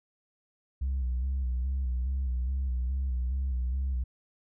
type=tone with vibrato; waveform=sine; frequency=64.3 Hz; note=C2; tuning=30 cents flat; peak=-25 dBFS; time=0.81-4.04 s; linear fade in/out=10 ms; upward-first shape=square; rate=2.4 Hz; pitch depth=61 cents each way; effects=tanh soft clip ceiling -25 dBFS